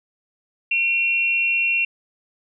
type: tone pair together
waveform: sine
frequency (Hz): 2400 / 2735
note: D7 / F7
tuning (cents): +37 / -37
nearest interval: major second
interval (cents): 226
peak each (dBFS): -24 / -18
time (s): 0.71-1.85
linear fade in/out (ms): 5
effects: none